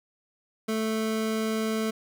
25% pulse tone, 220 Hz, A3, in tune, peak -22 dBFS, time 0.68-1.91 s, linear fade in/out 10 ms, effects none

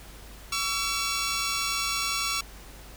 10% pulse tone pair together, 1133 / 1345.6 Hz, C#6 / E6, +37 / +35 cents, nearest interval minor third, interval 298 cents, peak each -21 dBFS, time 0.52-2.41 s, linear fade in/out 5 ms, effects added 50 Hz sine -46 dBFS peak until 2.96 s + pink hiss -48 dBFS RMS until 2.96 s

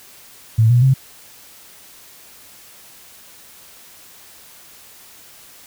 sine tone with pitch steps, 111.6 / 121.7 / 132.72 Hz, A2 / B2 / C3, +25 / -25 / +25 cents, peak -9 dBFS, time 0.58-0.94 s, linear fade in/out 10 ms, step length 120 ms, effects white hiss -44 dBFS RMS until 5.66 s

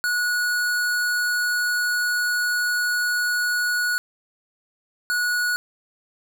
square tone bursts at uneven times, 1461 Hz, F#6, 22 cents flat, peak -21 dBFS, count 2, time 0.04-3.98 / 5.1-5.56 s, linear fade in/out 0 ms, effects none

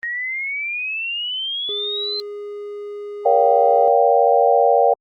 sine exponential sweep, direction up, 1864.7 to 4140 Hz, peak -22 dBFS, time 0.03-2.2 s, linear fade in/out 0 ms
triangle tone, 411.6 Hz, G#4, 16 cents flat, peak -26 dBFS, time 1.69-3.88 s, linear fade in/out 0 ms
sine chord, G half-diminished seventh, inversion first, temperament just, 470.4 / 564.5 / 705.6 / 784 Hz, Bb4 / Db5 / F5 / G5, +16 / +31 / +18 / 0 cents, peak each -17 dBFS, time 3.25-4.94 s, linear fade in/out 10 ms
effects Opus 32 kbps

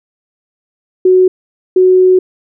sine tone bursts at uneven times, 370 Hz, F#4, in tune, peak -4 dBFS, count 2, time 1.05-1.28 / 1.76-2.19 s, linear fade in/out 5 ms, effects none

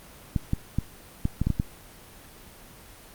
clicks, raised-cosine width 5 ms, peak -11 dBFS, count 8, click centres 0.362 / 0.534 / 0.786 / 1.254 / 1.416 / 1.47 / 1.503 / 1.599 s, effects pink hiss -48 dBFS RMS until 3.14 s + Opus 24 kbps

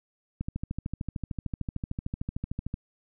click train, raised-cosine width 5 ms, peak -19 dBFS, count 32, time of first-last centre 0.41-2.741 s, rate 13.3 Hz, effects none

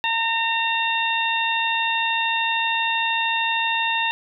harmonic tone, 913 Hz, A#5, 36 cents flat, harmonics 1 / 2 / 3 / 4, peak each -24 / -26 / -24 / -27 dBFS, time 0.04-4.11 s, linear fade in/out 0 ms, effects none

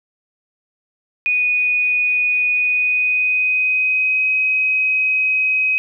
sine tone with pitch glide, 2476 to 2529 Hz, D#7 to D#7, -9 to +28 cents, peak -14 dBFS, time 1.26-5.78 s, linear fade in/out 0 ms, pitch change +37 cents, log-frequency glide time 2.53-4.28 s, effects none

